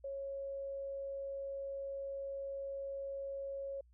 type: tone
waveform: sine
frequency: 550 Hz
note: C#5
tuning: 14 cents flat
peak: -39 dBFS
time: 0.04-3.81 s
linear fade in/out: 5 ms
effects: added 60 Hz sine -62 dBFS peak until 3.93 s